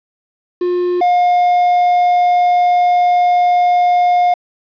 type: tone pair in turn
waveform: triangle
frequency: 356.3 / 712.6 Hz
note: F4 / F5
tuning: +35 / +35 cents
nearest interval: octave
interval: 1200 cents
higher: second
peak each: -11 / -7 dBFS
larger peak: second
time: 0.61-1.01 / 1.01-4.34 s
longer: second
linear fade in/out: 5 ms
effects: resampled to 11025 Hz + 7-bit